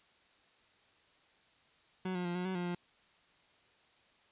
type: tone with pitch steps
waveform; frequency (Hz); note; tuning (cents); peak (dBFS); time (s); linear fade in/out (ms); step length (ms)
30% pulse; 185.8 / 178.9 / 174.6 / 180 / 187.7 / 176.8 / 175.8; F#3 / F3 / F3 / F#3 / F#3 / F3 / F3; +7 / +42 / 0 / -47 / +25 / +22 / +12; -32; 2.05-2.75; 5; 100
effects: white hiss -67 dBFS RMS until 4.31 s + resampled to 8000 Hz